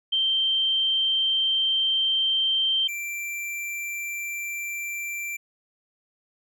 sine / square tone pair in turn, 3136 / 2352 Hz, G7 / D7, 0 / +2 cents, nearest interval perfect fourth, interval 498 cents, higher first, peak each -20 / -30 dBFS, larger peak first, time 0.12-2.88 / 2.88-5.37 s, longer first, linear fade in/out 10 ms, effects none

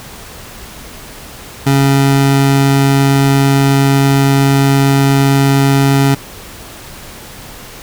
25% pulse tone, 137.8 Hz, C#3, 10 cents flat, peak -4 dBFS, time 1.66-6.15 s, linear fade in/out 10 ms, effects pink hiss -32 dBFS RMS until 7.82 s

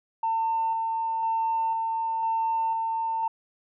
sine tone with tremolo, 901 Hz, A5, 41 cents sharp, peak -22 dBFS, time 0.23-3.28 s, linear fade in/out 5 ms, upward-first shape square, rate 1 Hz, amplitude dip 25%, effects tanh soft clip ceiling -18 dBFS

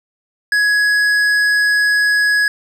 sine tone with tanh clipping, 1674 Hz, G#6, 13 cents sharp, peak -13 dBFS, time 0.52-2.48 s, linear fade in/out 2 ms, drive 11 dB, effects none

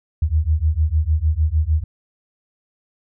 sine beating tone pair, 74.9 / 81.5 Hz, D2 / E2, +35 / -19 cents, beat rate 6.6 Hz, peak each -18 dBFS, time 0.22-1.84 s, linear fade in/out 5 ms, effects none

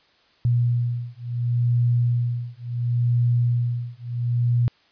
sine beating tone pair, 120 / 120.71 Hz, B2 / B2, -49 / -39 cents, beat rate 0.71 Hz, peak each -22 dBFS, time 0.45-4.68 s, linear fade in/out 0 ms, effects white hiss -59 dBFS RMS until 4.91 s + resampled to 11025 Hz

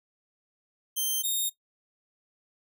5% pulse tone pair in turn, 3136 / 3696 Hz, G7 / A#7, 0 / -16 cents, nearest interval minor third, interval 284 cents, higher second, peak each -18 / -18 dBFS, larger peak neither, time 0.96-1.23 / 1.23-1.5 s, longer neither, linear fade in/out 20 ms, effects noise-tail reverb RT60 0.1 s tail -17 dB re dry

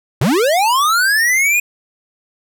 square linear sweep, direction up, 102.3 to 2489 Hz, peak -12 dBFS, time 0.21-1.6 s, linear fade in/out 5 ms, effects none

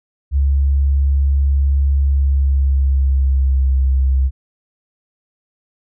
sine tone with pitch glide, 69.3 to 66.17 Hz, C#2 to C2, 0 to +20 cents, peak -11 dBFS, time 0.31-4.31 s, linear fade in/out 50 ms, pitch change -80 cents, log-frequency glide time 2.03-3.75 s, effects none

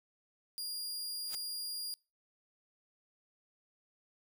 sawtooth tone, 4828 Hz, D8, 47 cents sharp, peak -35 dBFS, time 0.58-1.94 s, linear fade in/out 0 ms
white noise with exponential growth, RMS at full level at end -39 dBFS, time 1.25-1.35 s, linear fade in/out 2 ms, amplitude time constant 21 ms
effects noise-tail reverb RT60 0.3 s tail -26 dB re dry

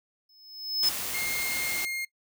square tone with exponential growth, 5200 Hz, E8, 24 cents flat, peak -20 dBFS, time 0.29-0.89 s, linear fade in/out 5 ms, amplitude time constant 130 ms
white noise, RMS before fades -33 dBFS, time 0.83-1.85 s, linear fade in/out 0 ms
40% pulse tone, 2130 Hz, C7, 30 cents sharp, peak -29 dBFS, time 1.14-2.05 s, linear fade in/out 5 ms
effects noise-tail reverb RT60 0.1 s tail -22 dB re dry

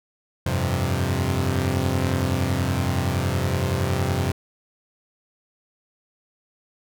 sawtooth chord, F suspended second, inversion none, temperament equal, 87.31 / 98 / 130.81 Hz, F2 / G2 / C3, 0 / 0 / 0 cents, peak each -21 / -22 / -21 dBFS, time 0.46-4.32 s, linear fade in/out 5 ms, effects none

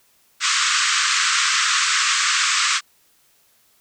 pink band-pass noise, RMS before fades -19 dBFS, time 0.4-2.81 s, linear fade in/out 50 ms, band 1100 to 8200 Hz, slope 96 dB/octave, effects white hiss -59 dBFS RMS until 3.8 s

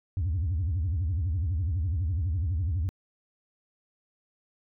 sine tone with vibrato, 85.1 Hz, F2, 44 cents flat, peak -23 dBFS, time 0.17-2.89 s, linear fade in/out 0 ms, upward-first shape sine, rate 12 Hz, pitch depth 270 cents each way, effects tanh soft clip ceiling -23 dBFS

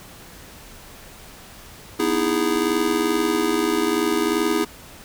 square chord, E major seventh, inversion second, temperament just, 247.2 / 309 / 329.6 / 412 Hz, B3 / D#4 / E4 / G#4, +2 / -12 / 0 / -14 cents, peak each -28 / -26 / -24 / -24 dBFS, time 1.99-4.65 s, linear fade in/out 10 ms, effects pink hiss -43 dBFS RMS until 5.04 s

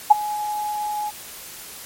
sine tone with ADSR envelope, 840 Hz, G#5, 19 cents sharp, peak -3 dBFS, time 0.1-1.11 s, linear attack 13 ms, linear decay 17 ms, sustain -20 dB, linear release 27 ms, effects white hiss -38 dBFS RMS until 1.85 s + MP3 64 kbps

